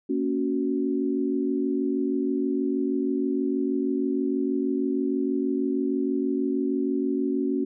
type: chord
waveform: sine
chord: F# major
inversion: first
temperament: just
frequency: 231.2 / 277.5 / 370 Hz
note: A#3 / C#4 / F#4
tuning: -14 / +2 / 0 cents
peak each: -29 / -25 / -28 dBFS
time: 0.09-7.65 s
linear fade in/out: 10 ms
effects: none